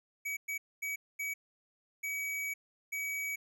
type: tone bursts at uneven times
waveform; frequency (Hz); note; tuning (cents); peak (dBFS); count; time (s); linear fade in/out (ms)
square; 2272; C#7; +42; -35; 6; 0.25-0.37 / 0.48-0.58 / 0.82-0.96 / 1.19-1.34 / 2.03-2.54 / 2.92-3.36; 10
effects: none